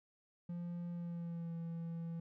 triangle tone with pitch glide, 173.3 to 166.91 Hz, F3 to E3, -13 to +22 cents, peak -38 dBFS, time 0.49-2.2 s, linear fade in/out 5 ms, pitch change -65 cents, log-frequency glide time 0.91-1.54 s, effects none

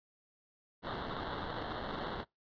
white noise with sample-and-hold, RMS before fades -40 dBFS, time 0.82-2.25 s, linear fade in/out 50 ms, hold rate 2450 Hz, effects noise-tail reverb RT60 0.2 s tail -25 dB re dry + resampled to 11025 Hz

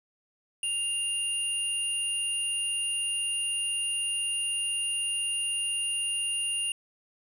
sine tone pair together, 2802 / 9590 Hz, F7 / D9, +5 / +35 cents, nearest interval octave + major sixth, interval 2130 cents, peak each -30 / -30 dBFS, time 0.63-6.72 s, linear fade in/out 2 ms, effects 9-bit

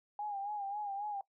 sine tone with vibrato, 814 Hz, G#5, 35 cents flat, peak -36 dBFS, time 0.19-1.21 s, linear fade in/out 2 ms, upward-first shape sine, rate 3.7 Hz, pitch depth 63 cents each way, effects noise-tail reverb RT60 0.1 s tail -19 dB re dry

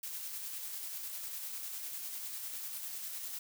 blue noise with tremolo, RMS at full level -41 dBFS, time 0.03-3.39 s, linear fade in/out 5 ms, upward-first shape square, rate 10 Hz, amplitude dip 25%, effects none

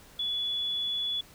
sine tone, 3418 Hz, G#7, 49 cents sharp, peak -28 dBFS, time 0.19-1.21 s, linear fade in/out 5 ms, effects pink hiss -54 dBFS RMS until 1.34 s

